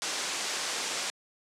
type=low-pass noise; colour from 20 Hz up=white; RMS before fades=-33 dBFS; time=0.02-1.1 s; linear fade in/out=0 ms; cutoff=7700 Hz; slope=24 dB/octave; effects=high-pass 300 Hz 12 dB/octave + low-pass 12000 Hz 12 dB/octave